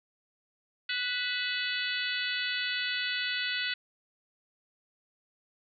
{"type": "harmonic tone with a mistuned harmonic", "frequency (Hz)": 493.9, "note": "B4", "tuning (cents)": 0, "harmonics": [3, 4, 5, 6, 7, 8, 9], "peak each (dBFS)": [-35, -36, -37, -38, -38, -39, -40], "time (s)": [0.89, 3.74], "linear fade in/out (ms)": 5, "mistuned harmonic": 5, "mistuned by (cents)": 70, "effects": []}